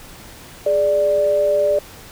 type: tone pair together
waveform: sine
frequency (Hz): 417.2 / 588.7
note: G#4 / D5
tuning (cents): +8 / +4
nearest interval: tritone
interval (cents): 596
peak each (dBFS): -22 / -14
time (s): 0.66-1.79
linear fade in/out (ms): 5
effects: pink hiss -40 dBFS RMS until 2.11 s